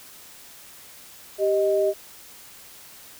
sine tone pair together, 392 / 622.3 Hz, G4 / D#5, 0 / 0 cents, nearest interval minor sixth, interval 800 cents, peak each -21 dBFS, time 1.38-1.94 s, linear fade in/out 50 ms, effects white hiss -46 dBFS RMS until 3.19 s

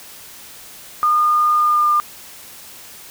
sine tone with pitch glide, 1217 to 1202.3 Hz, D#6 to D6, -39 to +40 cents, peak -12 dBFS, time 1.03-2 s, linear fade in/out 0 ms, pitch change -21 cents, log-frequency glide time 1.55-1.89 s, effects white hiss -39 dBFS RMS until 3.1 s

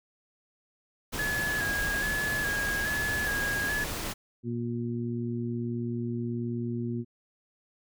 pink noise, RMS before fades -34 dBFS, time 1.12-4.14 s, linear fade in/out 20 ms
sine tone with vibrato, 1674 Hz, G#6, 13 cents sharp, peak -28 dBFS, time 1.19-3.84 s, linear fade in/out 2 ms, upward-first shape square, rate 1.2 Hz, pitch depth 33 cents each way
harmonic tone, 118.6 Hz, A#2, 30 cents sharp, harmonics 1 / 2 / 3, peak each -33 / -32 / -37 dBFS, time 4.43-7.05 s, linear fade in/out 50 ms
effects none

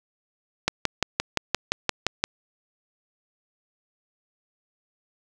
click train, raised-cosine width 0.2 ms, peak -3 dBFS, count 10, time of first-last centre 0.68-2.24 s, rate 5.77 Hz, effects none

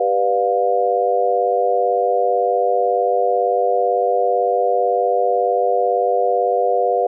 sine chord, G dominant seventh, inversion none, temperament just, 392 / 490 / 588 / 705.6 Hz, G4 / B4 / D5 / F5, 0 / -14 / +2 / +18 cents, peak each -23 / -18 / -23 / -18 dBFS, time 0-7.07 s, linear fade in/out 5 ms, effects none

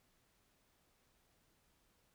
silence, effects pink hiss -75 dBFS RMS until 2.14 s

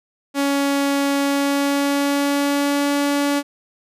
sawtooth tone with pitch glide, 280.1 to 285.5 Hz, C#4 to D4, +18 to -49 cents, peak -13 dBFS, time 0.34-3.43 s, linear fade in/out 50 ms, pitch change +33 cents, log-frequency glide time 1.18-2.93 s, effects resampled to 32000 Hz

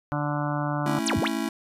harmonic tone, 146.83 Hz, D3, in tune, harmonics 1 / 2 / 4 / 5 / 6 / 7 / 8 / 9 / 10, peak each -28 / -31 / -34 / -35 / -36 / -36 / -37 / -38 / -38 dBFS, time 0.12-0.99 s, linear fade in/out 0 ms
square chord, A major, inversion none, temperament just, 220 / 275 / 330 Hz, A3 / C#4 / E4, 0 / -14 / +2 cents, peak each -31 dBFS, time 0.86-1.49 s, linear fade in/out 2 ms
sine exponential two-way sweep, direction down then up, 11480 to 72.4 to 4580 Hz, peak -24 dBFS, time 1.06-1.28 s, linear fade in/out 5 ms, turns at 1.18 s
effects resampled to 32000 Hz

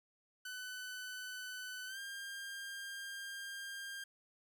sawtooth tone with pitch glide, 1503 to 1601.6 Hz, F#6 to G6, +27 to +37 cents, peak -40 dBFS, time 0.45-4.04 s, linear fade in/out 5 ms, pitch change +110 cents, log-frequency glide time 1.86-1.99 s, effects none

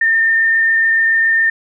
sine tone with frequency modulation, 1810 Hz, A6, 48 cents sharp, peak -10 dBFS, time 0.01-1.5 s, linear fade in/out 5 ms, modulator 27.1 Hz, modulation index 0.66, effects none

